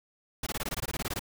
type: noise bursts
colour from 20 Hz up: pink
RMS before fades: -33 dBFS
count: 14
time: 0.43-1.194 s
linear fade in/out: 5 ms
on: 36 ms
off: 20 ms
effects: none